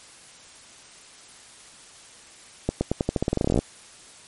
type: accelerating click train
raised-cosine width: 2 ms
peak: -8 dBFS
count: 19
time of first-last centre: 2.69-3.59 s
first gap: 120 ms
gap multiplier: 0.88
effects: white hiss -48 dBFS RMS until 4.27 s + MP3 48 kbps